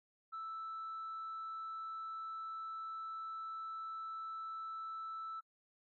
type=tone; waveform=sine; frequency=1318.5 Hz; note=E6; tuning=in tune; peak=-40 dBFS; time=0.32-5.41 s; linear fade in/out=20 ms; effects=noise-tail reverb RT60 0.1 s tail -24 dB re dry + tanh soft clip ceiling -39 dBFS